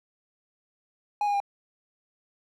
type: tone with pitch steps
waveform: triangle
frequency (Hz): 829 / 816.2 / 803.5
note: G#5 / G#5 / G5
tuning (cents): -3 / -30 / +43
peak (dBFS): -21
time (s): 1.21-1.402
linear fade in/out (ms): 2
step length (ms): 64
effects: none